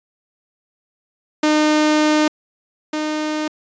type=tone pair in turn; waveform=sawtooth; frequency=304.8 / 306.4 Hz; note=D#4 / D#4; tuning=-36 / -27 cents; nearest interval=unison; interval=9 cents; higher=second; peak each=-9 / -16 dBFS; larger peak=first; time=1.43-2.28 / 2.93-3.48 s; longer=first; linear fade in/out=5 ms; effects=resampled to 16000 Hz